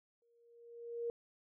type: tone with exponential growth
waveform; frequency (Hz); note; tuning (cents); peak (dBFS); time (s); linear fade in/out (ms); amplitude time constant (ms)
sine; 469.6; A#4; +13; -34; 0.22-1.1; 1; 190
effects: none